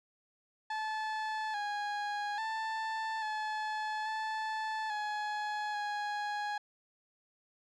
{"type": "tone with pitch steps", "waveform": "30% pulse", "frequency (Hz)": [868, 825, 885, 860, 873, 842, 830], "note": ["A5", "G#5", "A5", "A5", "A5", "G#5", "G#5"], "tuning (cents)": [-24, -12, 10, -40, -14, 24, -1], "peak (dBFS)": -31, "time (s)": [0.7, 6.58], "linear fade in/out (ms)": 5, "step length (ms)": 840, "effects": ["low-pass 4000 Hz 12 dB/octave"]}